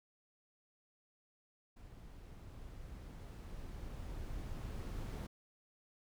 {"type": "noise with level ramp", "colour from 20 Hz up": "brown", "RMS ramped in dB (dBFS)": [-54, -41], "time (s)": [1.76, 5.27], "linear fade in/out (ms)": 10, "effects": []}